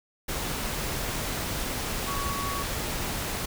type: tone in noise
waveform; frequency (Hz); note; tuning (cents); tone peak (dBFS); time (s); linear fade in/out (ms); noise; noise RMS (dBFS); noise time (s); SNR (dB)
sine; 1122; C#6; +21; -32; 2.07-2.63; 10; pink; -31; 0.28-3.46; -4
effects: none